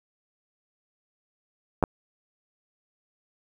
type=clicks; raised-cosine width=1 ms; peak=-7 dBFS; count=2; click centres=1.827 / 1.838 s; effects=7-bit